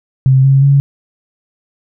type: tone with pitch steps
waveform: sine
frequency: 132.3 / 135.94 / 139.68 Hz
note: C3 / C#3 / C#3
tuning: +20 / -33 / +14 cents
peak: -5 dBFS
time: 0.26-0.8 s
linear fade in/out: 0 ms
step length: 180 ms
effects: none